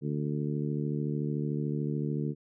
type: harmonic tone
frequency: 73.6 Hz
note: D2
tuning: 4 cents sharp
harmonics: 2 / 3 / 4 / 5 / 6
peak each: -31 / -35 / -37 / -39 / -41 dBFS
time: 0.01-2.35 s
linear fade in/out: 50 ms
effects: none